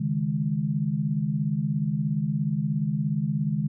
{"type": "chord", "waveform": "sine", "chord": "C# suspended second", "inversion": "none", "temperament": "equal", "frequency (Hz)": [138.59, 155.56, 207.7], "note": ["C#3", "D#3", "G#3"], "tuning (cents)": [0, 0, 0], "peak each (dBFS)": [-29, -26, -28], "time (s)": [0, 3.68], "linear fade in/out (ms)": 10, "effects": []}